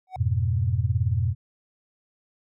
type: tone with exponential growth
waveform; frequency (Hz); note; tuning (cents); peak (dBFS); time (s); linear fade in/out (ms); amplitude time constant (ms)
triangle; 749; F#5; +21; -24; 0.07-0.16; 2; 18
type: chord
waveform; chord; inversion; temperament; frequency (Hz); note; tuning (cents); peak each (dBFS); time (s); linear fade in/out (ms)
sine; F diminished; none; equal with one note detuned; 87.31 / 104.73 / 123.47; F2 / Ab2 / Cb3; 0 / +15 / 0; -25 / -25 / -25; 0.16-1.35; 50
effects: none